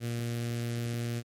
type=tone with notch filter; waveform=sawtooth; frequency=118.2 Hz; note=A#2; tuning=24 cents sharp; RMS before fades=-33 dBFS; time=0-1.23 s; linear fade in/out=50 ms; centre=950 Hz; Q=0.84; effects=MP3 64 kbps